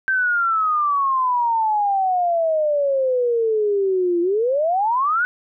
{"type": "exponential two-way sweep", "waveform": "sine", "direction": "down then up", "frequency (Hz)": [1568, 340, 1512], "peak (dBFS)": -16, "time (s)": [0.08, 5.25], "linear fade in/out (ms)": 0, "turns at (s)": 4.21, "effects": []}